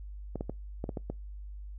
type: clicks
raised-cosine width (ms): 2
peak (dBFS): -21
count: 7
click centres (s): 0.357 / 0.409 / 0.496 / 0.841 / 0.892 / 0.972 / 1.1
effects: noise-tail reverb RT60 0.2 s tail -25 dB re dry + added 50 Hz sine -40 dBFS peak until 1.78 s